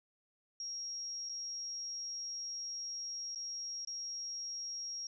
sine tone with dropouts, 5600 Hz, F8, 4 cents sharp, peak -39 dBFS, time 0.6-5.07 s, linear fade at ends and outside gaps 2 ms, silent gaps 1.29-1.294 / 3.349-3.357 / 3.849-3.873 s, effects none

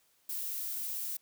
violet noise, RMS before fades -37 dBFS, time 0.29-1.17 s, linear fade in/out 5 ms, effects white hiss -70 dBFS RMS until 1.21 s + high-pass 60 Hz 12 dB/octave

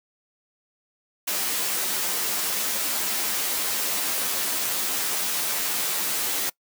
white noise with comb filter, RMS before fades -26 dBFS, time 1.27-6.5 s, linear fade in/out 10 ms, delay 12 ms, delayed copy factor -0.85, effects noise-tail reverb RT60 0.1 s tail -23 dB re dry + high-pass 200 Hz 12 dB/octave

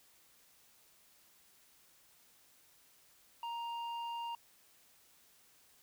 square tone with low-pass filter, 935 Hz, A#5, 5 cents sharp, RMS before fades -41 dBFS, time 3.43-4.35 s, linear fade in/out 2 ms, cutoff 2100 Hz, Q 3.5, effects white hiss -66 dBFS RMS until 5.82 s

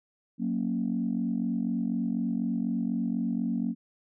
sine chord, F# major, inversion none, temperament equal, 185 / 233.1 / 277.2 Hz, F#3 / A#3 / C#4, 0 / 0 / 0 cents, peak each -31 / -28 / -33 dBFS, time 0.38-3.75 s, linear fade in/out 50 ms, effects tanh soft clip ceiling -18 dBFS

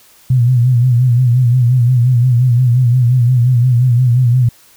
sine tone with vibrato, 123.47 Hz, B2, in tune, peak -7 dBFS, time 0.3-4.49 s, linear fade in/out 5 ms, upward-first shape sine, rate 5.7 Hz, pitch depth 83 cents each way, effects white hiss -46 dBFS RMS until 4.76 s

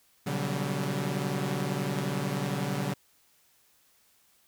sawtooth chord, G major seventh, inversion first, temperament equal with one note detuned, 123.47 / 143.31 / 185 / 196 Hz, B2 / D3 / F#3 / G3, 0 / -42 / 0 / 0 cents, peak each -33 / -28 / -31 / -31 dBFS, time 0.26-2.94 s, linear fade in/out 10 ms, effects white hiss -65 dBFS RMS until 4.47 s

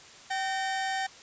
40% pulse tone pair together, 770 / 1832.8 Hz, G5 / A#6, -31 / -30 cents, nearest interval octave + minor third, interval 1501 cents, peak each -29 / -33 dBFS, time 0.3-1.07 s, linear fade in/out 10 ms, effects white hiss -50 dBFS RMS until 1.22 s + resampled to 16000 Hz

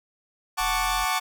sawtooth chord, D major seventh, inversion first, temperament equal, 740 / 880 / 1108.7 / 1174.7 Hz, F#5 / A5 / C#6 / D6, 0 / 0 / 0 / 0 cents, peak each -25 dBFS, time 0.57-1.2 s, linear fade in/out 20 ms
triangle exponential sweep, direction up, 37.02 to 45.64 Hz, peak -32 dBFS, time 0.6-1.05 s, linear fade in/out 10 ms
effects none

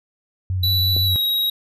sine tone with vibrato, 91.9 Hz, F#2, 11 cents flat, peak -19 dBFS, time 0.5-1.16 s, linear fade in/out 0 ms, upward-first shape sine, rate 5.8 Hz, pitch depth 29 cents each way
square tone with pitch glide, 3951 to 3819 Hz, B7 to A#7, 0 to +41 cents, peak -18 dBFS, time 0.63-1.5 s, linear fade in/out 5 ms, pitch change -59 cents, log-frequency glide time 1.04-1.18 s
clicks, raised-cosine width 2 ms, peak -16 / -25 dBFS, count 2, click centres 0.965 / 0.974 s
effects none

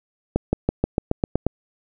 accelerating click train, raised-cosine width 2 ms, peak -5 dBFS, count 9, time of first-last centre 0.36-1.466 s, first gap 170 ms, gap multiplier 0.94, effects none

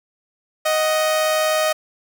sawtooth tone pair together, 624 / 743.4 Hz, D#5 / F#5, +5 / +8 cents, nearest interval minor third, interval 303 cents, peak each -13 / -24 dBFS, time 0.65-1.73 s, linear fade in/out 10 ms, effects none

